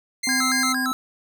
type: tone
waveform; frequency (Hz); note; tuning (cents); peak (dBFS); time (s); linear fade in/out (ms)
15% pulse; 2093; C7; 0; -16; 0.23-0.73; 10
type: harmonic tone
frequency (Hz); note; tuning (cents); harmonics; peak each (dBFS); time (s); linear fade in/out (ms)
256.9; C4; -32; 1 / 3 / 4; -25 / -35 / -37; 0.27-0.92; 2
type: tone with vibrato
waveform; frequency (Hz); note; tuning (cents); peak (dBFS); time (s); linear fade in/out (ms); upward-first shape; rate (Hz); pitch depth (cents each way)
square; 1461; F#6; -22; -24; 0.29-0.93; 0; square; 4.4; 190
effects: none